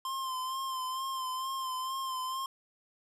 square tone with vibrato, 1046.5 Hz, C6, in tune, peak -34 dBFS, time 0.05-2.46 s, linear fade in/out 2 ms, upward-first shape sine, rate 2.2 Hz, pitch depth 38 cents each way, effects resampled to 32000 Hz + 10-bit

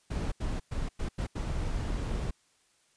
brown noise bursts at uneven times, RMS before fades -32 dBFS, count 6, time 0.1-0.32 / 0.4-0.6 / 0.71-0.89 / 0.99-1.09 / 1.18-1.27 / 1.35-2.31 s, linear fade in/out 10 ms, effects white hiss -68 dBFS RMS until 2.96 s + resampled to 22050 Hz

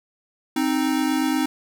square tone pair together, 262.7 / 311.1 Hz, C4 / D#4, +7 / 0 cents, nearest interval minor third, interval 293 cents, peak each -23 dBFS, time 0.56-1.46 s, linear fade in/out 5 ms, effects none

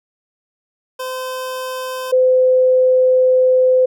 25% pulse / sine tone pair in turn, 514 / 511.7 Hz, C5 / C5, -31 / -39 cents, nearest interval unison, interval 8 cents, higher first, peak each -19 / -9 dBFS, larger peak second, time 0.99-2.12 / 2.12-3.86 s, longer second, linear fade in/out 10 ms, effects none

